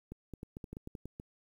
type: clicks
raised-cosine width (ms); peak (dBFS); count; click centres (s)
3; -30; 11; 0.12 / 0.337 / 0.431 / 0.569 / 0.642 / 0.73 / 0.769 / 0.874 / 0.952 / 1.056 / 1.199
effects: 10-bit